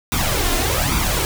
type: noise with flanger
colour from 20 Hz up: pink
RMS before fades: -19 dBFS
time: 0.12-1.25 s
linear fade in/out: 0 ms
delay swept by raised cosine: 0.83 to 2.93 ms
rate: 1.2 Hz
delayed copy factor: +0.65
effects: none